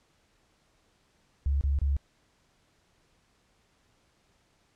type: tone bursts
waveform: sine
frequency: 69.8 Hz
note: C#2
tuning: 13 cents sharp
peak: -23 dBFS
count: 3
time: 1.46-1.966 s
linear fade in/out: 0 ms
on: 150 ms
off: 28 ms
effects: pink hiss -68 dBFS RMS until 4.75 s + low-pass 8000 Hz 12 dB/octave